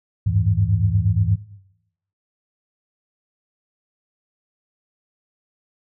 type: tone cluster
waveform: sine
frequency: 78.5 / 97.2 / 105.7 / 163.3 Hz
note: D#2 / G2 / G#2 / E3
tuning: +16 / -14 / +31 / -16 cents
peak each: -27 / -19 / -19 / -26 dBFS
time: 0.26-1.36 s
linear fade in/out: 10 ms
effects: noise-tail reverb RT60 0.8 s tail -17 dB re dry